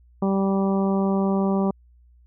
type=harmonic tone; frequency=194.7 Hz; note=G3; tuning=12 cents flat; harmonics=1 / 2 / 3 / 4 / 5 / 6; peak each=-20 / -26 / -30 / -32 / -34 / -36 dBFS; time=0.22-1.71 s; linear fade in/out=5 ms; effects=added 60 Hz sine -51 dBFS peak until 2.26 s